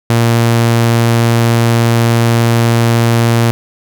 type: tone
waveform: sawtooth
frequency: 116.54 Hz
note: A#2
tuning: in tune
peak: -4 dBFS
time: 0.1-3.51 s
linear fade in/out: 0 ms
effects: none